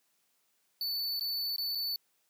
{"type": "tone with dropouts", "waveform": "square", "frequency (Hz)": 4488, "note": "C#8", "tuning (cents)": 21, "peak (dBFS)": -32, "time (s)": [0.81, 1.96], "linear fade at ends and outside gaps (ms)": 1, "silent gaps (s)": [[1.196, 1.209], [1.562, 1.582], [1.75, 1.754]], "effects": ["white hiss -74 dBFS RMS until 2.29 s", "high-pass 150 Hz 12 dB/octave"]}